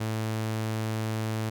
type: tone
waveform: sawtooth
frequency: 110 Hz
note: A2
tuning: in tune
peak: -24 dBFS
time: 0-1.5 s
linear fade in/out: 10 ms
effects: none